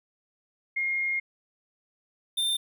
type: tone pair in turn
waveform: sine / square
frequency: 2136 / 3592 Hz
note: C7 / A7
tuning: +35 / +35 cents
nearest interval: major sixth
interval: 900 cents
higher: second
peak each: -25 dBFS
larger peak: neither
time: 0.76-1.2 / 2.37-2.57 s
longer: first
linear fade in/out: 10 ms
effects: none